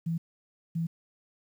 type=tone bursts at uneven times; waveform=sine; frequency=165.6 Hz; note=E3; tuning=8 cents sharp; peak=-27 dBFS; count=2; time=0.06-0.18 / 0.75-0.87 s; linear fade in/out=10 ms; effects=10-bit